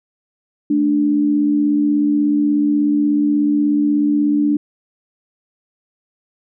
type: tone pair together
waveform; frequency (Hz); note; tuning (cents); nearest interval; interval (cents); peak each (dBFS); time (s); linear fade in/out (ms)
sine; 217.2 / 293.7; A3 / D4; -22 / 0; perfect fourth; 522; -21 / -13; 0.7-4.57; 5
effects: none